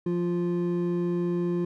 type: tone pair together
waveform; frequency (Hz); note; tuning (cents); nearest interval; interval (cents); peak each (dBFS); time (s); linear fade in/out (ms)
triangle; 174.61 / 349.2; F3 / F4; 0 / 0; octave; 1200; -25; 0.06-1.65; 5
effects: none